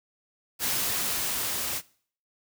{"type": "noise with level ramp", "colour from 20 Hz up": "white", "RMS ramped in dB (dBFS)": [-27, -31], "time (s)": [0.59, 1.82], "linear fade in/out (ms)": 50, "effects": ["noise-tail reverb RT60 0.5 s tail -21 dB re dry"]}